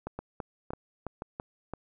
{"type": "two click trains", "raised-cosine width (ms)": 1, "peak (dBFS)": [-21, -22], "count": [5, 4], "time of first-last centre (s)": [[0.07, 1.399], [0.19, 1.736]], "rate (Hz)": [3.01, 1.94], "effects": []}